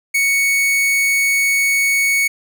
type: tone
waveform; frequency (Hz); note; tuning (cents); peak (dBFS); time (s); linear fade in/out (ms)
45% pulse; 2223; C#7; +4; -13; 0.14-2.28; 10
effects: none